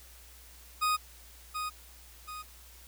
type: tone with echo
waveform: 40% pulse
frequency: 1244.5 Hz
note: D#6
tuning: in tune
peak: -25 dBFS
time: 0.81-0.97 s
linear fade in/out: 20 ms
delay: 730 ms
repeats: 2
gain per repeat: -7 dB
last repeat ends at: 2.43 s
effects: added 60 Hz sine -54 dBFS peak until 2.87 s + white hiss -55 dBFS RMS until 2.87 s